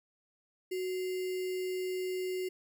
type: tone with sample-and-hold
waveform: sine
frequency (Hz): 370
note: F#4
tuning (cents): 0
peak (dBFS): -32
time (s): 0.71-2.49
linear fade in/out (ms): 10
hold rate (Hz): 2450
effects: none